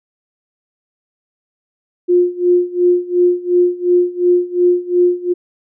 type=tone with tremolo; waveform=sine; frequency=355.3 Hz; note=F4; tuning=30 cents sharp; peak=-7 dBFS; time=2.08-5.34 s; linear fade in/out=20 ms; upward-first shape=sine; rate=2.8 Hz; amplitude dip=90%; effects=none